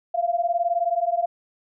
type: beating tone pair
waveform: sine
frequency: 680 / 699 Hz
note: F5 / F5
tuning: -46 / +1 cents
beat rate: 19 Hz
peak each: -23 dBFS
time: 0.14-1.26 s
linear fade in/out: 10 ms
effects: none